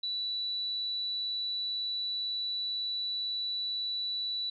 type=tone; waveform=sine; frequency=3951 Hz; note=B7; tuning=in tune; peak=-31 dBFS; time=0.03-4.5 s; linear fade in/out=5 ms; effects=none